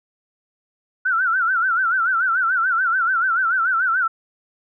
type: tone with vibrato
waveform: sine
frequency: 1434 Hz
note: F6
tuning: 45 cents sharp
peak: -16 dBFS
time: 1.05-4.08 s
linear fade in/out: 10 ms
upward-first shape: sine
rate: 6.9 Hz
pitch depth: 140 cents each way
effects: none